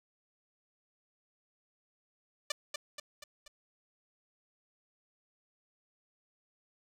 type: tone with echo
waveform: 5% pulse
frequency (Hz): 590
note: D5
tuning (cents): +8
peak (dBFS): -19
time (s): 2.5-2.52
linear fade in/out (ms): 5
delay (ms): 240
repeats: 4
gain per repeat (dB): -5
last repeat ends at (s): 3.48
effects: resampled to 32000 Hz + 10-bit